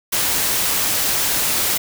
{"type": "noise", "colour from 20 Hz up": "white", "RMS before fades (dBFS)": -19, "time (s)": [0.12, 1.78], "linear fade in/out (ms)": 10, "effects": []}